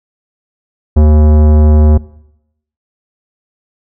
sine tone with tanh clipping, 76 Hz, D#2, 40 cents flat, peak -5 dBFS, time 0.96-1.98 s, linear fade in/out 10 ms, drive 17 dB, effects noise-tail reverb RT60 0.8 s tail -20 dB re dry

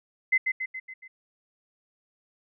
sine tone with echo, 2051 Hz, C7, 35 cents flat, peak -18 dBFS, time 0.32-0.38 s, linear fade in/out 10 ms, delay 140 ms, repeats 5, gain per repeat -5 dB, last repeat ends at 1.08 s, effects none

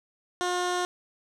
15% pulse tone with low-pass filter, 358 Hz, F4, 43 cents sharp, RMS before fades -28 dBFS, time 0.41-0.85 s, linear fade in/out 0 ms, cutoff 7600 Hz, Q 1.1, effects none

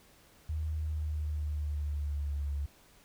sine tone with pitch glide, 77.78 to 71.32 Hz, D#2 to C#2, 0 to +50 cents, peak -31 dBFS, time 0.49-2.66 s, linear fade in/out 5 ms, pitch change -150 cents, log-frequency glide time 0.77-2.46 s, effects pink hiss -61 dBFS RMS until 3.04 s

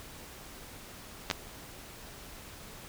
clicks, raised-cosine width 0.2 ms, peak -11 dBFS, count 2, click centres 1.301 / 1.312 s, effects pink hiss -48 dBFS RMS until 2.88 s

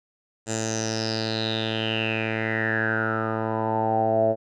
10% pulse tone with low-pass filter sweep, 111 Hz, A2, 16 cents sharp, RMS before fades -25 dBFS, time 0.46-4.36 s, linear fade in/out 50 ms, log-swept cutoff 7500 to 610 Hz, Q 8.9, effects none

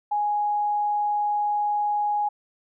sine tone, 830.6 Hz, G#5, in tune, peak -21 dBFS, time 0.11-2.29 s, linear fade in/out 10 ms, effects none

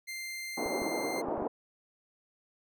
sawtooth tone, 2093 Hz, C7, in tune, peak -34 dBFS, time 0.07-1.22 s, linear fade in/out 20 ms
pink band-pass noise, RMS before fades -34 dBFS, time 0.57-1.48 s, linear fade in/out 10 ms, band 270 to 880 Hz, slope 24 dB/octave
clicks, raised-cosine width 3 ms, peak -30 dBFS, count 5, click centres 0.661 / 0.819 / 1.285 / 1.379 / 1.421 s
effects none

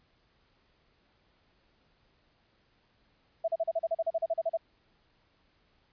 sine tone bursts, 659.3 Hz, E5, in tune, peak -25 dBFS, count 15, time 3.44-4.573 s, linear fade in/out 10 ms, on 41 ms, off 37 ms, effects pink hiss -69 dBFS RMS until 5.92 s + resampled to 11025 Hz

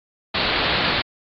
white low-pass noise, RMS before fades -22 dBFS, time 0.34-1.02 s, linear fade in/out 10 ms, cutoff 4500 Hz, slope 96 dB/octave, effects AAC 32 kbps

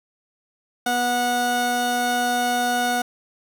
30% pulse tone pair together, 244.3 / 732.1 Hz, B3 / F#5, -19 / -19 cents, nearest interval octave + perfect fifth, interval 1900 cents, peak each -24 / -18 dBFS, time 0.86-3.02 s, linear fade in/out 5 ms, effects none

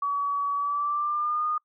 sine tone with pitch glide, 1136 to 1224.6 Hz, C#6 to D#6, +42 to -28 cents, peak -24 dBFS, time 0.02-1.58 s, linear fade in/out 5 ms, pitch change +130 cents, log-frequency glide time 0.55-1.45 s, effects noise-tail reverb RT60 0.1 s tail -25 dB re dry

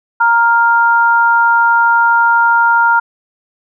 sine tone pair together, 932.3 / 1400.2 Hz, A#5 / F6, 0 / +4 cents, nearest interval perfect fifth, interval 704 cents, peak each -10 dBFS, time 0.2-3 s, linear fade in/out 10 ms, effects none

